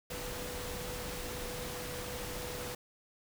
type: tone in noise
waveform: sine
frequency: 493.9 Hz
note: B4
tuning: in tune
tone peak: -44 dBFS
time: 0.1-2.75 s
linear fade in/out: 5 ms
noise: pink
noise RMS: -41 dBFS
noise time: 0.1-2.75 s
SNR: -6 dB
effects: none